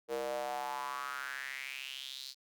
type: tone with high-pass filter sweep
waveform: square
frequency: 66.7 Hz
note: C2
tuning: 34 cents sharp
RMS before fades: -40 dBFS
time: 0.08-2.35 s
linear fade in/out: 50 ms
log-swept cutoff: 460 to 4500 Hz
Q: 5.2
effects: none